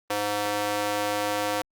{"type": "tone with high-pass filter", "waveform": "square", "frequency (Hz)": 103.5, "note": "G#2", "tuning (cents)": -5, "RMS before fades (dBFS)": -27, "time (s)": [0.1, 1.62], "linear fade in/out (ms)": 5, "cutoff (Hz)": 530, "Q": 1.2, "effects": ["Opus 32 kbps"]}